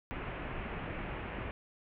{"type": "low-pass noise", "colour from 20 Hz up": "pink", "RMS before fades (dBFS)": -40, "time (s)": [0.11, 1.51], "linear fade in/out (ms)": 0, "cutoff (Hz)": 2800, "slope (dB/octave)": 48, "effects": []}